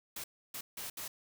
white noise bursts at uneven times, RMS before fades -42 dBFS, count 4, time 0.16-0.24 / 0.54-0.61 / 0.77-0.9 / 0.97-1.08 s, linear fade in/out 5 ms, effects none

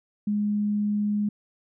sine tone, 207.7 Hz, G#3, in tune, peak -22 dBFS, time 0.27-1.29 s, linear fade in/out 5 ms, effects none

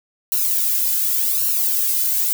violet noise with flanger, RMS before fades -19 dBFS, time 0.32-2.33 s, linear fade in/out 0 ms, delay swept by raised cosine 0.71 to 2.01 ms, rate 0.88 Hz, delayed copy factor +0.95, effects none

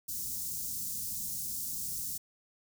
white band-stop noise, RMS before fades -37 dBFS, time 0.08-2.18 s, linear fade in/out 10 ms, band 230 to 5600 Hz, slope 24 dB/octave, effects none

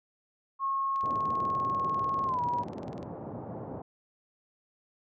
sine tone with pitch glide, 1087 to 968.4 Hz, C#6 to B5, -34 to -34 cents, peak -27 dBFS, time 0.59-2.65 s, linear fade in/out 50 ms, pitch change -200 cents, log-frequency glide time 2.25-2.41 s
click train, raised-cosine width 0.2 ms, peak -34 dBFS, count 43, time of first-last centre 0.96-3.029 s, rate 20.3 Hz
pink band-pass noise, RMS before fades -40 dBFS, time 1.03-3.82 s, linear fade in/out 5 ms, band 100 to 860 Hz, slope 24 dB/octave
effects none

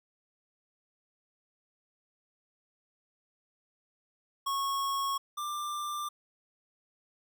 square tone pair in turn, 1100 / 1186.3 Hz, C#6 / D6, -14 / +17 cents, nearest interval minor second, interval 131 cents, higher second, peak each -30 / -34 dBFS, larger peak first, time 4.46-5.18 / 5.37-6.09 s, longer neither, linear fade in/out 10 ms, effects none

